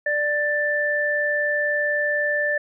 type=tone pair together; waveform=sine; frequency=590 / 1768 Hz; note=D5 / A6; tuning=+8 / +8 cents; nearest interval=octave + perfect fifth; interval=1900 cents; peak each=-24 / -21 dBFS; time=0.06-2.58 s; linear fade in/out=5 ms; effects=none